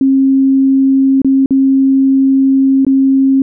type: tone with dropouts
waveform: sine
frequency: 268.8 Hz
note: C4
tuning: 47 cents sharp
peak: -6 dBFS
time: 0.01-3.42 s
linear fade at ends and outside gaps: 2 ms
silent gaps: 1.218-1.246 / 1.46-1.507 / 2.849-2.866 s
effects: none